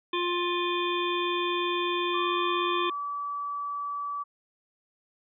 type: harmonic tone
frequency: 351.4 Hz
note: F4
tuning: 11 cents sharp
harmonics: 1 / 3 / 5 / 7 / 9 / 10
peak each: -29 / -30 / -40 / -35 / -38 / -35 dBFS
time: 0.13-2.9 s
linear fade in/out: 5 ms
type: tone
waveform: sine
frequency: 1151 Hz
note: D6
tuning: 35 cents flat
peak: -30 dBFS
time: 2.13-4.24 s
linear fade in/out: 20 ms
effects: none